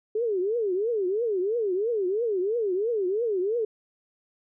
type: tone with vibrato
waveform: sine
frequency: 415.3 Hz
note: G#4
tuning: in tune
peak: -23 dBFS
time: 0.15-3.65 s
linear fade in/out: 5 ms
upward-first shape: triangle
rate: 3 Hz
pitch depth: 290 cents each way
effects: none